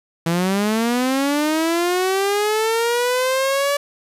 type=linear sweep; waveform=sawtooth; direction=up; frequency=163.4 to 575 Hz; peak=-13 dBFS; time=0.26-3.77 s; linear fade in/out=5 ms; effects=resampled to 32000 Hz + 8-bit